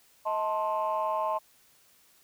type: chord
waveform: sine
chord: A diminished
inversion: second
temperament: just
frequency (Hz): 633.6 / 880 / 1056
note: Eb5 / A5 / C6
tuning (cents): +31 / 0 / +16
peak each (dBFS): -30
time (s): 0.25-1.39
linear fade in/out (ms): 20
effects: tanh soft clip ceiling -20 dBFS + white hiss -62 dBFS RMS until 2.23 s